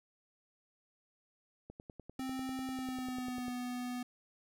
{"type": "click train", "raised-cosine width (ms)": 2, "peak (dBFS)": -34, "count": 19, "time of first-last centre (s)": [1.7, 3.482], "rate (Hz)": 10.1}
{"type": "tone with pitch glide", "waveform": "square", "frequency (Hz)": [261.6, 247.3], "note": ["C4", "B3"], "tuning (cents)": [0, 3], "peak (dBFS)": -38, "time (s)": [2.19, 4.03], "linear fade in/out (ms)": 5, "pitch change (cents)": -97, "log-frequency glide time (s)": [2.69, 3.49]}
{"effects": []}